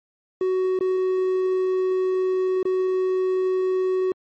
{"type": "tone with dropouts", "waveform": "triangle", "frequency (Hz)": 372.7, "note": "F#4", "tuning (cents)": 13, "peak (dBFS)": -17, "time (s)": [0.41, 4.12], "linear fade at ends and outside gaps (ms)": 2, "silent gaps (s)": [[0.79, 0.808], [2.629, 2.653]], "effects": ["MP3 32 kbps"]}